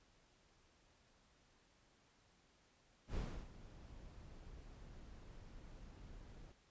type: noise with ADSR envelope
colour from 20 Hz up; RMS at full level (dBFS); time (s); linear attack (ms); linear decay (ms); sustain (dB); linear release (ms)
brown; -40; 3.07-6.52; 94; 300; -16; 6
effects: pink hiss -72 dBFS RMS until 6.7 s + resampled to 16000 Hz